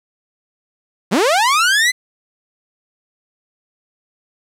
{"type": "linear sweep", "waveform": "sawtooth", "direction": "up", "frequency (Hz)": [155.6, 2058], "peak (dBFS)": -8, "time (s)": [1.11, 1.92], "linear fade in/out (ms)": 20, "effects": ["low-pass 10000 Hz 12 dB/octave", "8-bit"]}